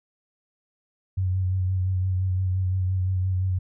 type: tone with vibrato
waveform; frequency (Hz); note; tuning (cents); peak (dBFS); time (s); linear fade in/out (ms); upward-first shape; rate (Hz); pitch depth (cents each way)
sine; 93; F#2; +9; -21; 1.17-3.59; 10; sine; 5.8; 29
effects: none